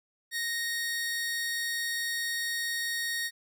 sawtooth tone pair together, 1864.7 / 4435 Hz, A#6 / C#8, 0 / 0 cents, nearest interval octave + minor third, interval 1500 cents, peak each -27 / -36 dBFS, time 0.31-3.31 s, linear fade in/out 50 ms, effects none

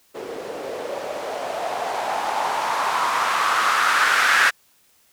violet noise with low-pass filter sweep, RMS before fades -22 dBFS, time 0.14-4.51 s, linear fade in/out 20 ms, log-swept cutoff 430 to 1600 Hz, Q 3.4, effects white hiss -59 dBFS RMS until 5.12 s

